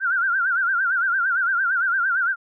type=tone with vibrato; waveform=sine; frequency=1476 Hz; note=F#6; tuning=5 cents flat; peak=-18 dBFS; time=0-2.36 s; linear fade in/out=50 ms; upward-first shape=sine; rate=8.8 Hz; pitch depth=130 cents each way; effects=none